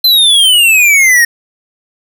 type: exponential sweep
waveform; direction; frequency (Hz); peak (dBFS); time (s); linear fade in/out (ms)
square; down; 4123 to 1841; -5; 0.04-1.25; 5
effects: none